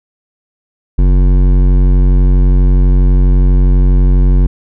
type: tone with hard clipping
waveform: sine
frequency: 46.12 Hz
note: F#1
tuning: 5 cents flat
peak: -7 dBFS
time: 0.98-4.47 s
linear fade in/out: 10 ms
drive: 13 dB
effects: none